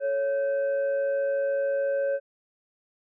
sine tone with frequency modulation, 554.4 Hz, C#5, in tune, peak -23 dBFS, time 0-2.2 s, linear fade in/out 50 ms, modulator 995 Hz, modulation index 0.36, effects none

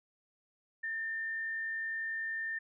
sine tone with frequency modulation, 1800 Hz, A6, 39 cents sharp, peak -34 dBFS, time 0.83-2.59 s, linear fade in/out 10 ms, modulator 50.9 Hz, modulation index 0.35, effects none

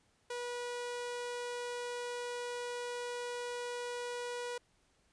sawtooth tone, 485.8 Hz, B4, 29 cents flat, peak -34 dBFS, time 0.3-4.58 s, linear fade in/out 5 ms, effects pink hiss -72 dBFS RMS until 5.12 s + resampled to 22050 Hz

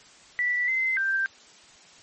sine tone with pitch steps, 1964 / 2063 / 1574 Hz, B6 / C7 / G6, -10 / -25 / +7 cents, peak -22 dBFS, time 0.39-1.26 s, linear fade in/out 0 ms, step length 290 ms, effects white hiss -52 dBFS RMS until 2.02 s + MP3 32 kbps

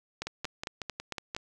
two click trains, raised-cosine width 0.2 ms, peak -17 / -18 dBFS, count 6 / 7, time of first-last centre 0.22-1.349 / 0.27-1.365 s, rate 4.43 / 5.48 Hz, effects none

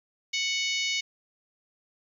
harmonic tone, 740 Hz, F#5, in tune, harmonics 3 / 4 / 5 / 6 / 7 / 8 / 9, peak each -30 / -32 / -34 / -36 / -37 / -38 / -39 dBFS, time 0.33-1.01 s, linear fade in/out 10 ms, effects 10-bit

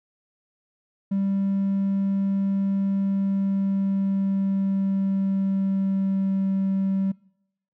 triangle tone with pitch glide, 196 to 193.19 Hz, G3 to G3, 0 to -25 cents, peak -18 dBFS, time 1.11-7.12 s, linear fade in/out 10 ms, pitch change -25 cents, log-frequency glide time 3-6.47 s, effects noise-tail reverb RT60 0.8 s tail -26 dB re dry + tanh soft clip ceiling -15 dBFS

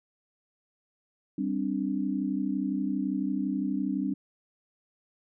sine chord, G suspended fourth, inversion none, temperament equal, 196 / 261.6 / 293.7 Hz, G3 / C4 / D4, 0 / 0 / 0 cents, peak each -31 dBFS, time 1.38-4.14 s, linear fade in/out 5 ms, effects none

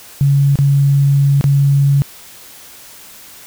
sine tone with dropouts, 140 Hz, C#3, 18 cents sharp, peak -8 dBFS, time 0.21-2.02 s, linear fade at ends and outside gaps 0 ms, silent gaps 0.556-0.588 / 1.411-1.441 s, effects white hiss -38 dBFS RMS until 3.46 s

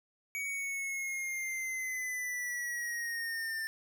square linear sweep, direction down, 2261 to 1784 Hz, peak -35 dBFS, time 0.35-3.67 s, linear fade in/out 0 ms, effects none

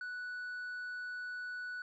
sine tone with tanh clipping, 1480 Hz, F#6, in tune, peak -40 dBFS, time 0.01-1.82 s, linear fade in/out 2 ms, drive 3 dB, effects none

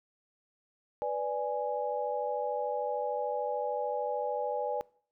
sine chord, G# diminished, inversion first, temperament equal, 493.9 / 587.3 / 830.6 Hz, B4 / D5 / G#5, 0 / 0 / 0 cents, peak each -34 dBFS, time 1.02-4.81 s, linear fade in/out 0 ms, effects noise-tail reverb RT60 0.5 s tail -23 dB re dry

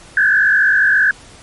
sine tone with frequency modulation, 1616 Hz, G#6, 48 cents flat, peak -9 dBFS, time 0.17-1.11 s, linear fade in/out 2 ms, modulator 49.5 Hz, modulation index 2.1, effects pink hiss -41 dBFS RMS until 1.42 s + MP3 48 kbps

